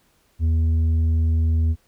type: tone with tanh clipping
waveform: sine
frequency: 80.8 Hz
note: E2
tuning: 34 cents flat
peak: -17 dBFS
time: 0.39-1.76 s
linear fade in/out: 50 ms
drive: 5 dB
effects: pink hiss -62 dBFS RMS until 1.87 s